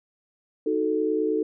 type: chord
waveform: sine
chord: D# diminished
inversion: none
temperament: equal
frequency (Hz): 311.1 / 370 / 440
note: D#4 / F#4 / A4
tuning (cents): 0 / 0 / 0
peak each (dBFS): -26 / -29 / -24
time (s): 0.66-1.43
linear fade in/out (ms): 5
effects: none